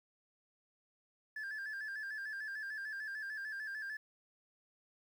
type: tone with vibrato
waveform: sine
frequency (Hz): 1661.2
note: G#6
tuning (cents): 0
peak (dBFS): -37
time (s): 1.36-3.97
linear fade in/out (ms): 5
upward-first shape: square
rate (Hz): 6.7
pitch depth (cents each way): 70
effects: tanh soft clip ceiling -39 dBFS + 11-bit